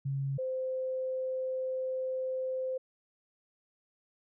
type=tone pair in turn; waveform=sine; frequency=137.3 / 518.4 Hz; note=C#3 / C5; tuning=-16 / -16 cents; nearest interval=octave + major seventh; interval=2300 cents; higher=second; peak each=-30 / -31 dBFS; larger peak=first; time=0.05-0.38 / 0.38-2.78 s; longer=second; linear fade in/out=10 ms; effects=none